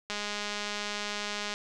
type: click train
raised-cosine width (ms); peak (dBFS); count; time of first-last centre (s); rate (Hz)
0.2; -17; 299; 0.1-1.54; 207
effects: resampled to 24000 Hz + 8-bit